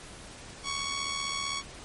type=tone with amplitude modulation; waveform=10% pulse; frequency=1116 Hz; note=C#6; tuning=11 cents sharp; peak=-20 dBFS; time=0.63-1.63 s; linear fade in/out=50 ms; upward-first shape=sine; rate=75.6 Hz; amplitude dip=50%; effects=pink hiss -46 dBFS RMS until 1.84 s + MP3 48 kbps